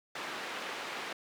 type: band-pass noise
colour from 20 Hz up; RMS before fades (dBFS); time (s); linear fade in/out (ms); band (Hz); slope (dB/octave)
white; -40; 0.15-1.13; 5; 280 to 2400; 12
effects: none